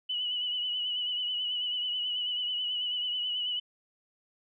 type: tone with vibrato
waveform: sine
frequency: 2960 Hz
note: F#7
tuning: in tune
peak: -29 dBFS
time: 0.09-3.6 s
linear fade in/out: 10 ms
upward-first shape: triangle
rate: 9.2 Hz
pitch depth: 49 cents each way
effects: none